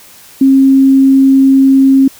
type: tone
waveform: sine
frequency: 269 Hz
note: C4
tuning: 48 cents sharp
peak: -3 dBFS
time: 0.41-2.08 s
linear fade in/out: 5 ms
effects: white hiss -38 dBFS RMS until 2.19 s